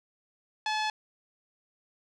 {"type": "tone with low-pass filter", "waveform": "sawtooth", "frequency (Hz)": 860, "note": "A5", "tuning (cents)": -40, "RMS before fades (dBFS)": -30, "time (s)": [0.66, 0.9], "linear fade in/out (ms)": 2, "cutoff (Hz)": 4500, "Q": 1.6, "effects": []}